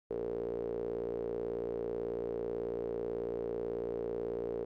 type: tone with band-pass filter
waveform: sawtooth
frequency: 58.2 Hz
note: A#1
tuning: 2 cents flat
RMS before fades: -37 dBFS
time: 0.1-4.65 s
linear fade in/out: 10 ms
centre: 440 Hz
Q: 9.9
effects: none